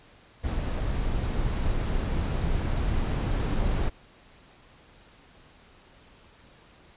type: noise with level ramp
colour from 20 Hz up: brown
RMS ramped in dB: -28 to -25 dBFS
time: 0.43-3.9 s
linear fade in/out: 20 ms
effects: pink hiss -55 dBFS RMS until 6.96 s + resampled to 8000 Hz